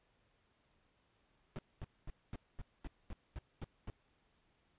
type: noise bursts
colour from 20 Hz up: brown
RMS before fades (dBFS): -43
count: 10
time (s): 1.56-3.9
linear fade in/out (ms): 0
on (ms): 27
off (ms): 230
effects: pink hiss -75 dBFS RMS until 4.78 s + resampled to 8000 Hz